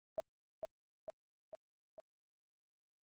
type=tone with echo; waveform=sine; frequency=638 Hz; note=D#5; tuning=43 cents sharp; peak=-33 dBFS; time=0.18-0.2 s; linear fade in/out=0 ms; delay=450 ms; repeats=4; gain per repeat=-4 dB; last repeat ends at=2 s; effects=Opus 32 kbps

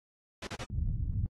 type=noise bursts; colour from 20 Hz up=pink; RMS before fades=-39 dBFS; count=3; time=0.42-0.642 s; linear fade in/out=5 ms; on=52 ms; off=33 ms
type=low-pass noise; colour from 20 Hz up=white; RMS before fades=-32 dBFS; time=0.7-1.26 s; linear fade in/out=2 ms; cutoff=120 Hz; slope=24 dB/octave
effects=low-pass 6000 Hz 12 dB/octave + AAC 32 kbps

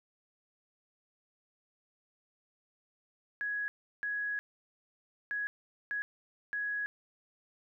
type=tone bursts at uneven times; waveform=sine; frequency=1670 Hz; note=G#6; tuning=9 cents sharp; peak=-32 dBFS; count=5; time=3.41-3.68 / 4.03-4.39 / 5.31-5.47 / 5.91-6.02 / 6.53-6.86 s; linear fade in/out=0 ms; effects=none

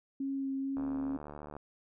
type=tone with vibrato; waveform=sine; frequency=271.4 Hz; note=C#4; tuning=36 cents flat; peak=-32 dBFS; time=0.2-1.17 s; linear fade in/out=5 ms; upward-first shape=sine; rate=2.2 Hz; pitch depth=11 cents each way
type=click train; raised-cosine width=1 ms; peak=-31 dBFS; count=60; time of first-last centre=0.77-1.566 s; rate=74.1 Hz
effects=none

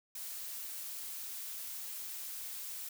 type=noise; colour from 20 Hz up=blue; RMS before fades=-43 dBFS; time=0.15-2.89 s; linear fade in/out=5 ms; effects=none

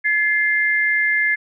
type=tone pair together; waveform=sine; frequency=1716.3 / 2093 Hz; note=A6 / C7; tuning=-44 / 0 cents; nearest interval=minor third; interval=344 cents; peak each=-18 dBFS; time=0.04-1.36 s; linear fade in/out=20 ms; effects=none

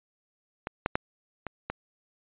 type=clicks; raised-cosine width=0.5 ms; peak=-17 / -10 / -9 / -19 / -16 dBFS; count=5; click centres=0.671 / 0.861 / 0.955 / 1.467 / 1.7 s; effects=resampled to 8000 Hz

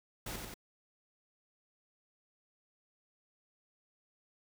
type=noise with echo; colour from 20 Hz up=pink; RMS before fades=-41 dBFS; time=0.26-0.36 s; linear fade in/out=5 ms; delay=91 ms; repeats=2; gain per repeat=-3 dB; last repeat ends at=0.542 s; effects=none

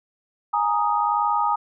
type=chord; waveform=sine; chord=Ab suspended second; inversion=none; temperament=equal; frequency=830.6 / 932.3 / 1244.5 Hz; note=Ab5 / Bb5 / Eb6; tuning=0 / 0 / 0 cents; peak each=-23 dBFS; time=0.53-1.56 s; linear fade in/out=10 ms; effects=none

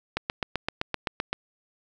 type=click train; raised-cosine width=0.3 ms; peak=-10 dBFS; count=10; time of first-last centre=0.17-1.33 s; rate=7.76 Hz; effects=none

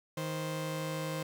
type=tone pair together; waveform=sawtooth; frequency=156.98 / 523.3 Hz; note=D#3 / C5; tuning=+16 / 0 cents; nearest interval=octave + major sixth; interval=2084 cents; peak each=-32 / -34 dBFS; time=0.17-1.23 s; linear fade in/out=5 ms; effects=none

